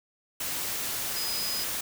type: tone in noise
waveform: sine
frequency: 4991 Hz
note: D#8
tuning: 5 cents sharp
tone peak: -32 dBFS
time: 1.16-1.64 s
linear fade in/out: 5 ms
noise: white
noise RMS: -32 dBFS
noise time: 0.4-1.81 s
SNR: -3 dB
effects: none